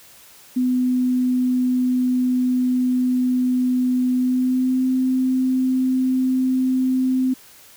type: tone with pitch glide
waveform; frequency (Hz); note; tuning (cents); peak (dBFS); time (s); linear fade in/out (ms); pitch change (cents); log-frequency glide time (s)
sine; 251.9 to 258.1; B3 to C4; +34 to -23; -16; 0.56-7.34; 10; +43; 4.14-4.85
effects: white hiss -47 dBFS RMS until 7.76 s